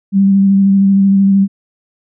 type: tone with vibrato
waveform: sine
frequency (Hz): 196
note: G3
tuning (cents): 0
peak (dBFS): -6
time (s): 0.12-1.48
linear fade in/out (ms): 50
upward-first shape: square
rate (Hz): 13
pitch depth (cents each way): 14
effects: none